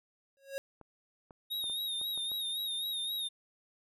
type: tone with exponential growth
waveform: square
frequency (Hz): 548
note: C#5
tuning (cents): -20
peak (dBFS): -33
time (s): 0.37-0.58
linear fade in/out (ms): 0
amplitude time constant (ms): 45
type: clicks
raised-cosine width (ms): 1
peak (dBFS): -37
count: 7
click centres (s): 0.813 / 1.308 / 1.641 / 1.698 / 2.014 / 2.176 / 2.317
type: tone with vibrato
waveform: square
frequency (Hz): 3729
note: A#7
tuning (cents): 0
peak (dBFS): -34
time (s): 1.5-3.29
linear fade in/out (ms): 20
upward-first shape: sine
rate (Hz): 3.8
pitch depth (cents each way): 57
effects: none